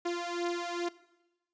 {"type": "beating tone pair", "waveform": "sawtooth", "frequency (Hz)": [345.8, 348.2], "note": ["F4", "F4"], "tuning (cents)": [-17, -5], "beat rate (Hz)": 2.4, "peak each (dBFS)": -31, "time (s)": [0.05, 0.89], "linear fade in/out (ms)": 10, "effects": ["noise-tail reverb RT60 1.0 s tail -19 dB re dry", "resampled to 16000 Hz"]}